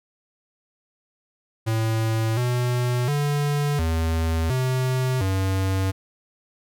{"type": "tone with pitch steps", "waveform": "square", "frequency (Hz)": [111.7, 123.2, 145.3, 81.4, 128.9, 95.5], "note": ["A2", "B2", "D3", "E2", "C3", "G2"], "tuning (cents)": [27, -4, -18, -21, -26, -45], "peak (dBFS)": -21, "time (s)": [1.66, 5.92], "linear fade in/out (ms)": 20, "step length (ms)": 710, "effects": []}